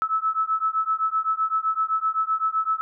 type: beating tone pair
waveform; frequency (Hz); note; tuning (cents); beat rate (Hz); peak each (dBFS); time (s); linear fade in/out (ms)
sine; 1300 / 1307.8; E6 / E6; -24 / -14; 7.8; -24; 0.02-2.81; 0
effects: none